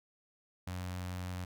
sawtooth tone with notch filter, 90.6 Hz, F#2, 36 cents flat, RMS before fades -40 dBFS, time 0.67-1.45 s, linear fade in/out 5 ms, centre 380 Hz, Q 1.3, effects none

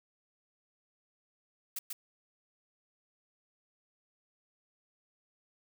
blue noise with echo, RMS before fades -37 dBFS, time 1.76-1.79 s, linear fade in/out 5 ms, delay 140 ms, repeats 1, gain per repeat -2 dB, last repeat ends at 1.93 s, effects none

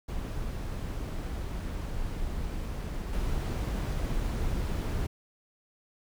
brown noise with level steps, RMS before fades -34 / -30 dBFS, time 0.08-5.07 s, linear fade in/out 10 ms, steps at 3.13 s, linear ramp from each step 2 ms, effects none

